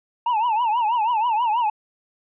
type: tone with vibrato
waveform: triangle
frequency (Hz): 911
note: A#5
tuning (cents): -40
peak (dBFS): -16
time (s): 0.26-1.7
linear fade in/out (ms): 5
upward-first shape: triangle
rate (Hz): 6.2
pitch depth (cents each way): 170
effects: resampled to 8000 Hz